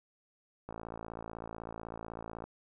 click train, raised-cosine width 1 ms, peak -28 dBFS, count 99, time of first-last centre 0.69-2.44 s, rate 56 Hz, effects none

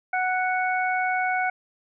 harmonic tone, 740 Hz, F#5, in tune, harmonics 1 / 2 / 3, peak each -24 / -27 / -29 dBFS, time 0.13-1.5 s, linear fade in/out 5 ms, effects none

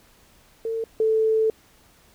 sine tone pair in turn, 451.3 / 440.5 Hz, A4 / A4, +44 / +2 cents, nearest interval unison, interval 42 cents, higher first, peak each -24 / -17 dBFS, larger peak second, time 0.65-0.84 / 1-1.5 s, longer second, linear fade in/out 2 ms, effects pink hiss -56 dBFS RMS until 2.14 s

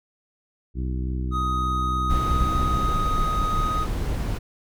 harmonic tone, 63.5 Hz, B1, 49 cents sharp, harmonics 1 / 2 / 3 / 4 / 5 / 6, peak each -25 / -32 / -35 / -39 / -37 / -44 dBFS, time 0.74-2.88 s, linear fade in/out 50 ms
triangle tone, 1252 Hz, D#6, 10 cents sharp, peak -22 dBFS, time 1.31-3.87 s, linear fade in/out 50 ms
brown noise, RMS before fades -25 dBFS, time 2.09-4.39 s, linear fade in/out 20 ms
effects none

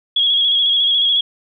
sine tone with vibrato, 3322 Hz, G#7, in tune, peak -12 dBFS, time 0.16-1.21 s, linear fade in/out 5 ms, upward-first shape square, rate 14 Hz, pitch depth 29 cents each way, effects none

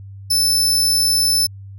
sawtooth tone, 5274 Hz, E8, in tune, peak -11 dBFS, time 0.3-1.47 s, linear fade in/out 10 ms, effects added 98 Hz sine -33 dBFS peak until 1.78 s

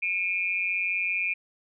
sine tone with amplitude modulation, 2414 Hz, D7, 47 cents sharp, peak -21 dBFS, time 0.02-1.34 s, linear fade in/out 10 ms, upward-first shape sine, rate 185 Hz, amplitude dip 80%, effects none

